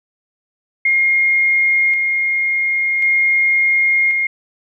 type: tone with tremolo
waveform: sine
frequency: 2135 Hz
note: C7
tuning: 34 cents sharp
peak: -11 dBFS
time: 0.85-4.27 s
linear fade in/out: 5 ms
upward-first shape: square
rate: 0.46 Hz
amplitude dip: 30%
effects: none